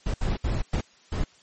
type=noise bursts at uneven times; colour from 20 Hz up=brown; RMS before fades=-25 dBFS; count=5; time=0.06-0.14 / 0.21-0.37 / 0.44-0.62 / 0.73-0.81 / 1.12-1.24 s; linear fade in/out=5 ms; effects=white hiss -57 dBFS RMS until 1.42 s + MP3 32 kbps